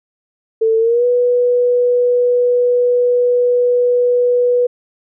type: tone with pitch glide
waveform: sine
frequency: 446.7 to 490 Hz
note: A4 to B4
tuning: +26 to -14 cents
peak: -10 dBFS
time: 0.61-4.67 s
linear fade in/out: 10 ms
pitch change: +160 cents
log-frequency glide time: 0.78-1.05 s
effects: none